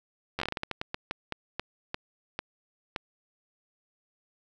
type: slowing click train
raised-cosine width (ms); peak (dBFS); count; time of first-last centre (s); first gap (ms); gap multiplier
0.3; -15; 18; 0.39-2.962; 11; 1.28
effects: none